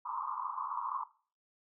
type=band-pass noise; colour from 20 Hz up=pink; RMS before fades=-38 dBFS; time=0.05-1.04 s; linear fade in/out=10 ms; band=920 to 1200 Hz; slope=96 dB/octave; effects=noise-tail reverb RT60 0.4 s tail -17 dB re dry